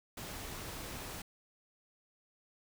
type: noise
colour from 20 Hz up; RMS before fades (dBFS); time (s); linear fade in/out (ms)
pink; -44; 0.17-1.22; 5
effects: none